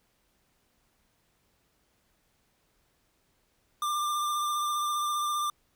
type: tone with vibrato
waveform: square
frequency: 1190 Hz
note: D6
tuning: 22 cents sharp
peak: -28 dBFS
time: 3.82-5.5 s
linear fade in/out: 2 ms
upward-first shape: sine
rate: 15 Hz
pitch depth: 18 cents each way
effects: pink hiss -71 dBFS RMS until 5.75 s